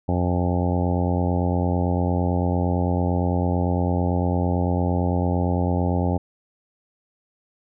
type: harmonic tone with a mistuned harmonic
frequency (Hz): 88.9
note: F2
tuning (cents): +31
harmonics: 1 / 2 / 3 / 4 / 5 / 6 / 7 / 8 / 9 / 10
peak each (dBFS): -22 / -25 / -27 / -32 / -33 / -32 / -33 / -36 / -32 / -36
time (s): 0.08-6.18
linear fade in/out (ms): 10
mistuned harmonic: 10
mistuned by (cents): -43
effects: none